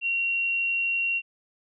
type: tone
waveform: sine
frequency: 2746 Hz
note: F7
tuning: 30 cents flat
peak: -23 dBFS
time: 0.01-1.22 s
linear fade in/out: 50 ms
effects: none